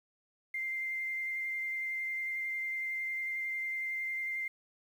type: tone with vibrato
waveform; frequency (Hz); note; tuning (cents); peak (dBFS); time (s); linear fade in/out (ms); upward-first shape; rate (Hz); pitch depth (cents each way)
sine; 2093; C7; 0; -33; 0.54-4.48; 5; sine; 11; 10
effects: 10-bit